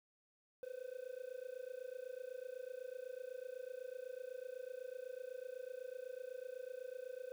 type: tone with amplitude modulation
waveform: triangle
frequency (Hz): 508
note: B4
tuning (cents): +49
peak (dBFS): -39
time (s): 0.63-7.32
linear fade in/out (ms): 0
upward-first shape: sine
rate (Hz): 28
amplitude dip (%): 95
effects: 11-bit